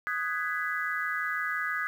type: chord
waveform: sine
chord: G# minor seventh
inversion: second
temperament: just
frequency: 1245.9 / 1495.1 / 1661.2 / 1993.5 Hz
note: D#6 / F#6 / G#6 / B6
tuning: +2 / +18 / 0 / +16 cents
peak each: -34 / -35 / -32 / -36 dBFS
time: 0.07-1.87 s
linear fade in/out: 0 ms
effects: 9-bit